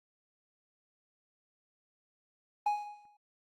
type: tone with exponential decay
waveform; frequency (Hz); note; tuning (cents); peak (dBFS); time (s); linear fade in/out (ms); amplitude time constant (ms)
triangle; 830.6; G#5; 0; -23; 2.66-3.17; 5; 110
effects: noise-tail reverb RT60 0.1 s tail -23 dB re dry + Opus 24 kbps